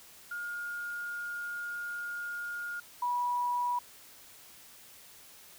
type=tone pair in turn; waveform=sine; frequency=1422 / 974.5 Hz; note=F6 / B5; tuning=+31 / -23 cents; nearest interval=perfect fifth; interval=654 cents; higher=first; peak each=-35 / -28 dBFS; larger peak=second; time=0.31-2.8 / 3.02-3.79 s; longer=first; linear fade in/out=5 ms; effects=white hiss -54 dBFS RMS until 5.58 s